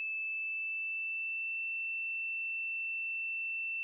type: tone with pitch glide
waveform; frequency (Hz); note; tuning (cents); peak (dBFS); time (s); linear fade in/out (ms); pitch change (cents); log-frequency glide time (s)
sine; 2626 to 2677; E7 to E7; -7 to +26; -34; 0-3.83; 0; +33; 0.13-1.64
effects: none